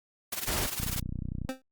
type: noise with tremolo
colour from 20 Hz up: white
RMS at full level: -31 dBFS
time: 0.32-1 s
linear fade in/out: 5 ms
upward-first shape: triangle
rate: 20 Hz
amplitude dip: 85%
type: noise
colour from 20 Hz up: pink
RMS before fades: -31 dBFS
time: 0.47-0.67 s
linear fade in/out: 10 ms
type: click train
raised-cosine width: 5 ms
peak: -22 dBFS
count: 21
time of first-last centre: 0.8-1.449 s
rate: 30.8 Hz
type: tone with exponential decay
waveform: 25% pulse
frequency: 261.6 Hz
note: C4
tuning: in tune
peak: -24 dBFS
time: 1.49-1.62 s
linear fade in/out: 1 ms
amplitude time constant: 27 ms
effects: Opus 48 kbps